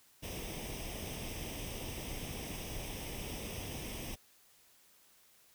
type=noise with comb filter; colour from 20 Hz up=pink; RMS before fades=-42 dBFS; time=0.22-4.16 s; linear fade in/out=20 ms; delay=0.35 ms; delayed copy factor=+0.7; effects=white hiss -65 dBFS RMS until 5.54 s